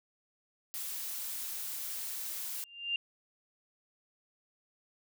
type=noise; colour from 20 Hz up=blue; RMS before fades=-39 dBFS; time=0.74-2.64 s; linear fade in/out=0 ms
type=tone with exponential growth; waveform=sine; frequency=2794 Hz; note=F7; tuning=in tune; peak=-27 dBFS; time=2.55-2.96 s; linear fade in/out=2 ms; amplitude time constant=88 ms
effects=none

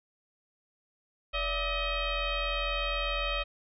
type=tone with frequency modulation; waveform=sine; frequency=1286 Hz; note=E6; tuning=43 cents flat; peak=-28 dBFS; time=1.33-3.44 s; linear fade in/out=20 ms; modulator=621 Hz; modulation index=3.4; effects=none

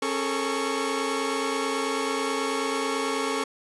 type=tone cluster; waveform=sawtooth; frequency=271.1 / 424.7 / 453.9 / 1110 Hz; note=C#4 / G#4 / A#4 / C#6; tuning=-38 / +39 / -46 / +2 cents; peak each=-27 dBFS; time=0.02-3.44 s; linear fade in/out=5 ms; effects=resampled to 24000 Hz

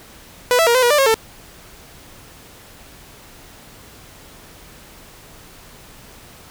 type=tone with pitch steps; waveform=sawtooth; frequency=493.8 / 659 / 471.8 / 511 / 481.1 / 592 / 542 / 445.9 Hz; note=B4 / E5 / A#4 / C5 / B4 / D5 / C#5 / A4; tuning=0 / -1 / +21 / -41 / -45 / +14 / -39 / +23 cents; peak=-8 dBFS; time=0.51-1.142 s; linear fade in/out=0 ms; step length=79 ms; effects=pink hiss -43 dBFS RMS until 6.5 s

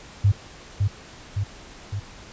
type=tone with echo; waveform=sine; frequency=100.3 Hz; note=G2; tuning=40 cents sharp; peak=-13 dBFS; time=0.24-0.32 s; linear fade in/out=10 ms; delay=560 ms; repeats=3; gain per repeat=-4 dB; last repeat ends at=2 s; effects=pink hiss -44 dBFS RMS until 2.32 s + resampled to 16000 Hz

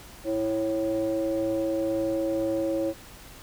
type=ring-modulated tone; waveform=triangle; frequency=110 Hz; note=A2; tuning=in tune; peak=-19 dBFS; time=0.24-2.94 s; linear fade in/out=50 ms; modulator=439 Hz; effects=added 50 Hz sine -54 dBFS peak until 3.42 s + pink hiss -47 dBFS RMS until 3.42 s

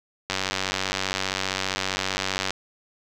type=click train; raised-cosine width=0.2 ms; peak=-7 dBFS; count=211; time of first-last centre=0.3-2.506 s; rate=95.2 Hz; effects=none

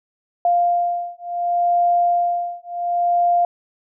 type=beating tone pair; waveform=sine; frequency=698.5 / 699.19 Hz; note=F5 / F5; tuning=0 / +2 cents; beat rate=0.69 Hz; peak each=-19 dBFS; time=0.45-3.45 s; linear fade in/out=2 ms; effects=none

